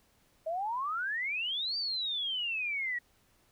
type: exponential two-way sweep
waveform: sine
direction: up then down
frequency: 622.3 to 4700 to 1893 Hz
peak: -31 dBFS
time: 0.46-2.99 s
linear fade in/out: 10 ms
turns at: 1.77 s
effects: pink hiss -68 dBFS RMS until 3.51 s